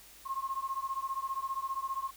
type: beating tone pair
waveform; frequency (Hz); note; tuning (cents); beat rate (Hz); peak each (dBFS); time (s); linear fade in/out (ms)
sine; 1067 / 1082; C6 / C#6; +34 / -42; 15; -36 / -36; 0.25-2.11; 20
effects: added 50 Hz sine -65 dBFS peak until 2.16 s + white hiss -55 dBFS RMS until 2.16 s